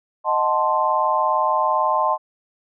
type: chord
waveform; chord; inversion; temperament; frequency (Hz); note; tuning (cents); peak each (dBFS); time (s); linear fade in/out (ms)
sine; D# diminished seventh; none; equal; 622.3 / 740 / 880 / 1046.5; D#5 / F#5 / A5 / C6; 0 / 0 / 0 / 0; -23 / -26 / -21 / -20; 0.24-2.18; 50
effects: none

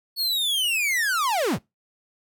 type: linear sweep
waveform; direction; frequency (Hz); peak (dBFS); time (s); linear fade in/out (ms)
45% pulse; down; 4435 to 58; -21; 0.16-1.59; 50
effects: noise-tail reverb RT60 0.2 s tail -23 dB re dry

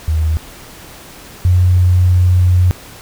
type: tone pair in turn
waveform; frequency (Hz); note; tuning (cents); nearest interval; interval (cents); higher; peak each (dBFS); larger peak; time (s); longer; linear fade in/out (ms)
sine; 79 / 90.29; D#2 / F#2; +27 / -42; major second; 231; second; -11 / -7; second; 0.08-0.37 / 1.45-2.71; second; 0
effects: pink hiss -36 dBFS RMS until 3.01 s

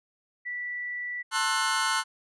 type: tone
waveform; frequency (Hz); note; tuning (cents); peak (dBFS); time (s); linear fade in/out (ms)
sine; 1962; B6; -12; -31; 0.45-1.23; 20
type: chord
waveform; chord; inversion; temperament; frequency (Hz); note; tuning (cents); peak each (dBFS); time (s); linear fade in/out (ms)
sawtooth; F# half-diminished seventh; first; just; 888 / 1065.6 / 1332 / 1480; A5 / C6 / E6 / F#6; +16 / +31 / +18 / 0; -27 / -26 / -27 / -25; 1.31-2.04; 50
effects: resampled to 24000 Hz

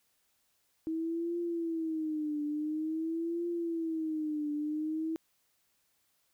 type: tone with vibrato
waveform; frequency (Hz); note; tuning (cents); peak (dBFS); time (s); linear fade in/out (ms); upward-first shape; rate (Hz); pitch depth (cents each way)
sine; 319.1; D#4; +44; -31; 0.87-5.16; 0; triangle; 0.48; 140
effects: white hiss -74 dBFS RMS until 6.33 s

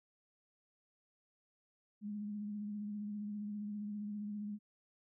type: tone with vibrato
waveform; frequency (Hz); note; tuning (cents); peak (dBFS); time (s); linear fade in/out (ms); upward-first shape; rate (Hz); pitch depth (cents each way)
sine; 207.7; G#3; 0; -39; 2.01-4.59; 50; triangle; 15; 36
effects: none

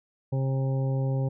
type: harmonic tone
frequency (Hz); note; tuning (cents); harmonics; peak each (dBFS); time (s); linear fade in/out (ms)
133.8; C3; +39; 1 / 2 / 3 / 4 / 6 / 7; -24 / -37 / -38 / -36 / -44 / -51; 0.32-1.29; 10
effects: none

